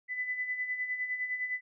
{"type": "tone with tremolo", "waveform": "sine", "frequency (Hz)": 2000, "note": "B6", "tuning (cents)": 21, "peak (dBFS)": -29, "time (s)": [0.08, 1.61], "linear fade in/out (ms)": 50, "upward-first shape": "sine", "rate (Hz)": 9.8, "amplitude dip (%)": 60, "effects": []}